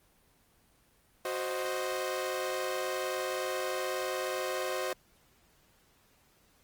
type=chord; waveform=sawtooth; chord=C diminished; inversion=second; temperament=equal; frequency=370 / 523.3 / 622.3 Hz; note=Gb4 / C5 / Eb5; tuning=0 / 0 / 0 cents; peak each=-33 / -31 / -34 dBFS; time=1.25-4.93 s; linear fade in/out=2 ms; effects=pink hiss -66 dBFS RMS until 6.63 s + Opus 24 kbps